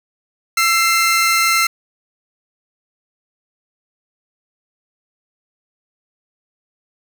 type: tone pair together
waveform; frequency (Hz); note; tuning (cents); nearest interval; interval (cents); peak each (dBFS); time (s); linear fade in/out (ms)
sawtooth; 1337.5 / 2097; E6 / C7; +25 / +3; minor sixth; 778; -12; 0.57-1.67; 5
effects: none